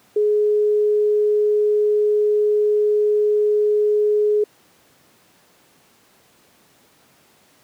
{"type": "tone", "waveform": "sine", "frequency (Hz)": 420, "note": "G#4", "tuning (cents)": 19, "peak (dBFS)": -14, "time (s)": [0.16, 4.44], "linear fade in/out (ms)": 5, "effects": ["pink hiss -55 dBFS RMS until 7.63 s", "high-pass 150 Hz 12 dB/octave"]}